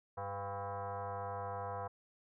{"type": "tone with frequency modulation", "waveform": "sine", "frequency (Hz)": 98, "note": "G2", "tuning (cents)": 0, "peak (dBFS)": -38, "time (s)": [0.17, 1.88], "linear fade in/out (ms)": 10, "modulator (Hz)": 299, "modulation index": 3.6, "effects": []}